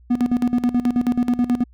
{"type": "tone with tremolo", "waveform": "triangle", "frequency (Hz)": 244.1, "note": "B3", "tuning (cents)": -20, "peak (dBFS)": -12, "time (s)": [0.1, 1.64], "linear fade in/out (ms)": 10, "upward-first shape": "square", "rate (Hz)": 9.3, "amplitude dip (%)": 80, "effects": ["added 60 Hz sine -46 dBFS peak until 1.73 s"]}